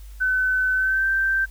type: tone with pitch glide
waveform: sine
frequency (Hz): 1515 to 1563.9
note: F#6 to G6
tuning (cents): +40 to -5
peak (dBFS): -18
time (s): 0.2-1.46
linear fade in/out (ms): 20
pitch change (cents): +55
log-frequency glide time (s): 0.74-1.07
effects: added 50 Hz sine -37 dBFS peak until 1.5 s + white hiss -54 dBFS RMS until 1.5 s